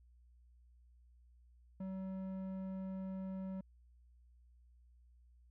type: tone with low-pass filter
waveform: square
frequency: 189.7 Hz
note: F#3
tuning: 43 cents sharp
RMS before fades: -43 dBFS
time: 1.8-3.61 s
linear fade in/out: 5 ms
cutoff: 740 Hz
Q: 0.56
effects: added 60 Hz sine -62 dBFS peak until 5.5 s